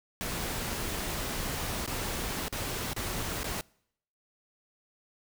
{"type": "noise with dropouts", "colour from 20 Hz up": "pink", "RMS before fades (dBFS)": -34, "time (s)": [0.21, 3.61], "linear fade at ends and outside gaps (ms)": 0, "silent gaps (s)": [[1.862, 1.876], [2.482, 2.526], [2.933, 2.964], [3.432, 3.443]], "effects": ["noise-tail reverb RT60 0.7 s tail -25 dB re dry"]}